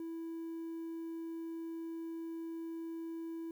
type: tone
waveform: triangle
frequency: 329.6 Hz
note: E4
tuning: in tune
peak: -37 dBFS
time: 0-3.51 s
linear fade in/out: 2 ms
effects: tanh soft clip ceiling -33 dBFS + 11-bit